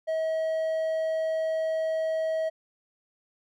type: tone with hard clipping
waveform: triangle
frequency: 640 Hz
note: D#5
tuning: 49 cents sharp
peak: -26 dBFS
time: 0.07-2.5 s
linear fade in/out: 20 ms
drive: 6 dB
effects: none